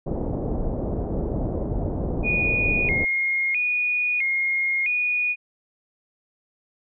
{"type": "low-pass noise", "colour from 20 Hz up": "pink", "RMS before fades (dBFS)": -26, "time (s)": [0.06, 3.05], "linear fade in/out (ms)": 10, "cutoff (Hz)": 640, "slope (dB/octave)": 24}
{"type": "tone with vibrato", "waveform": "sine", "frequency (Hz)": 2296, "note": "D7", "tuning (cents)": -40, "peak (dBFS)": -20, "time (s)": [2.23, 5.36], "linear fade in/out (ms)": 50, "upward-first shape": "square", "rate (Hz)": 0.76, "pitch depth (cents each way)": 120}
{"effects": []}